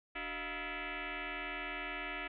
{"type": "tone with frequency modulation", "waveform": "sine", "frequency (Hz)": 293.7, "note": "D4", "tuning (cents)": 0, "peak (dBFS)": -38, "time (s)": [0.15, 2.28], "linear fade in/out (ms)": 10, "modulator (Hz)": 334, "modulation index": 7.7, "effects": []}